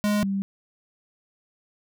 square / sine tone pair in turn, 207.7 / 196.04 Hz, G#3 / G3, 0 / 0 cents, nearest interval minor second, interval 100 cents, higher first, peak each -21 / -23 dBFS, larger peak first, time 0.04-0.23 / 0.23-0.42 s, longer neither, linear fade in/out 0 ms, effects none

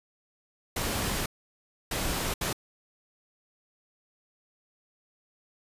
pink noise bursts at uneven times, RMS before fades -30 dBFS, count 3, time 0.76-1.26 / 1.91-2.34 / 2.41-2.53 s, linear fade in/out 5 ms, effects resampled to 32000 Hz

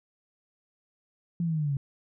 sine linear sweep, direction down, 173.8 to 135.3 Hz, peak -25 dBFS, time 1.4-1.77 s, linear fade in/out 2 ms, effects none

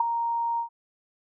sine tone with ADSR envelope, 932.3 Hz, A#5, in tune, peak -15 dBFS, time 0-0.69 s, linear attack 6 ms, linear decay 9 ms, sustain -9 dB, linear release 100 ms, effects none

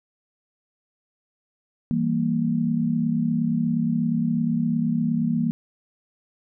sine chord, E diminished, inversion none, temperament equal, 164.81 / 196 / 233.1 Hz, E3 / G3 / Bb3, 0 / 0 / 0 cents, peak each -25 / -28 / -22 dBFS, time 1.91-5.51 s, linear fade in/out 0 ms, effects none

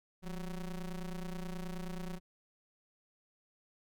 square ring-modulated tone, 93.9 Hz, F#2, 26 cents sharp, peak -36 dBFS, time 0.22-2.2 s, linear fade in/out 50 ms, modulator 79.2 Hz, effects none

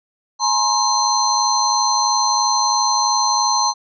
sine tone cluster, 847 / 950 / 1062 / 4167 / 6110 Hz, G#5 / A#5 / C6 / C8 / G8, +34 / +33 / +25 / -8 / -45 cents, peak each -21 dBFS, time 0.39-3.74 s, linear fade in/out 50 ms, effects none

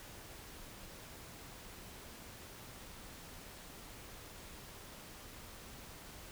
silence, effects pink hiss -52 dBFS RMS until 6.31 s

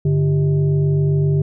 sine tone with frequency modulation, 146.83 Hz, D3, in tune, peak -13 dBFS, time 0.05-1.42 s, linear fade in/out 5 ms, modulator 246 Hz, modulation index 0.62, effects none

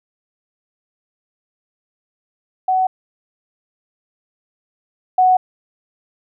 sine tone pair in turn, 749 / 740.4 Hz, F#5 / F#5, +21 / +1 cents, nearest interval unison, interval 20 cents, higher first, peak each -13 / -9 dBFS, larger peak second, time 2.68-2.87 / 5.18-5.37 s, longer neither, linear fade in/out 5 ms, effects none

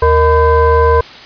sine tone with frequency modulation, 466.2 Hz, A#4, in tune, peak -6 dBFS, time 0.02-1.01 s, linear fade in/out 5 ms, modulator 543 Hz, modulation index 1.2, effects white hiss -33 dBFS RMS until 1.25 s + resampled to 11025 Hz

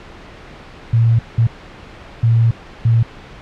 sine tone bursts at uneven times, 115 Hz, A#2, 23 cents flat, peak -9 dBFS, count 4, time 0.93-1.19 / 1.38-1.47 / 2.23-2.51 / 2.85-3.03 s, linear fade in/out 5 ms, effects pink hiss -37 dBFS RMS until 3.41 s + low-pass 3000 Hz 12 dB/octave

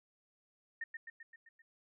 sine tone with echo, 1829 Hz, A#6, 33 cents flat, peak -37 dBFS, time 0.81-0.84 s, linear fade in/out 5 ms, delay 130 ms, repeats 6, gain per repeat -4 dB, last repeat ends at 1.62 s, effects none

